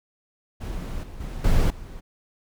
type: noise with level steps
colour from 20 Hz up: brown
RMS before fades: -30 / -38 / -32 / -19 / -38 dBFS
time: 0.6-2.01 s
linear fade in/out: 20 ms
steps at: 1.03 / 1.2 / 1.44 / 1.7 s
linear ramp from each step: 5 ms
effects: none